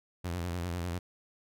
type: tone with vibrato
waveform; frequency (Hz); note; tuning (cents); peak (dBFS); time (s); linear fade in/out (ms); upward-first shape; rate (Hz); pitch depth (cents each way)
sawtooth; 87.31; F2; 0; -29; 0.24-0.99; 10; square; 10; 56
effects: none